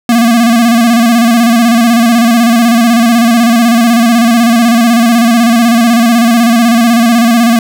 square tone with vibrato, 233.1 Hz, A#3, in tune, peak -5 dBFS, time 0.09-7.59 s, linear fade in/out 2 ms, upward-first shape square, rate 16 Hz, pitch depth 51 cents each way, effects none

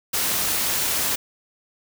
white noise, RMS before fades -23 dBFS, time 0.13-1.16 s, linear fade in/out 10 ms, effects none

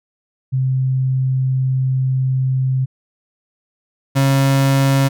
sine / 35% pulse tone pair in turn, 130.81 / 136.48 Hz, C3 / C#3, 0 / -27 cents, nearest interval minor second, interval 73 cents, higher second, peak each -14 / -10 dBFS, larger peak second, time 0.52-2.86 / 4.15-5.09 s, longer first, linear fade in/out 20 ms, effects none

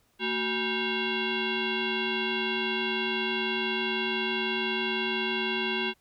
sine tone with frequency modulation, 1568 Hz, G6, in tune, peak -26 dBFS, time 0.19-5.94 s, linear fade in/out 50 ms, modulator 598 Hz, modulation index 3.2, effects pink hiss -68 dBFS RMS until 6 s

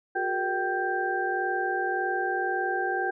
sine tone cluster, 364.2 / 406 / 467.4 / 774 / 1580 Hz, F#4 / G#4 / A#4 / G5 / G6, -27 / -39 / +5 / -22 / +13 cents, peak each -31 / -37 / -37 / -29 / -30 dBFS, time 0.15-3.11 s, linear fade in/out 10 ms, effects none

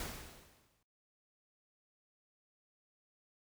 pink noise with exponential decay, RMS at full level -40 dBFS, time 0-0.83 s, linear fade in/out 2 ms, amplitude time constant 180 ms, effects noise-tail reverb RT60 0.4 s tail -21 dB re dry

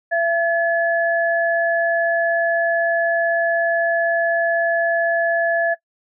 sine tone pair together, 674 / 1711.7 Hz, E5 / A6, +38 / -48 cents, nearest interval octave + major third, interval 1614 cents, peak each -18 dBFS, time 0.11-5.75 s, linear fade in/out 20 ms, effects noise-tail reverb RT60 0.1 s tail -20 dB re dry

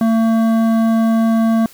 sine tone with hard clipping, 225.4 Hz, A3, 42 cents sharp, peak -13 dBFS, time 0.01-1.66 s, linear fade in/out 2 ms, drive 11 dB, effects white hiss -43 dBFS RMS until 1.73 s

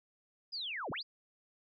sine linear two-way sweep, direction down then up, 5050 to 91.1 to 5050 Hz, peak -37 dBFS, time 0.52-1.03 s, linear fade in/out 20 ms, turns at 0.91 s, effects none

